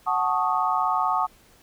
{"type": "chord", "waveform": "sine", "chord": "D# half-diminished seventh", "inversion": "first", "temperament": "equal", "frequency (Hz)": [740, 880, 1108.7, 1244.5], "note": ["F#5", "A5", "C#6", "D#6"], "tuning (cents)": [0, 0, 0, 0], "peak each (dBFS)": -26, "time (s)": [0.06, 1.27], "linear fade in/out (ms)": 20, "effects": ["pink hiss -56 dBFS RMS until 1.62 s"]}